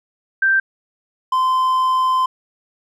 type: tone pair in turn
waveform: sine / triangle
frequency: 1568 / 1032.4 Hz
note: G6 / C6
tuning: 0 / -23 cents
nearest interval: perfect fifth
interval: 723 cents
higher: first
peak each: -12 dBFS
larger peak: neither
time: 0.42-0.6 / 1.32-2.26 s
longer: second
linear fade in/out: 5 ms
effects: none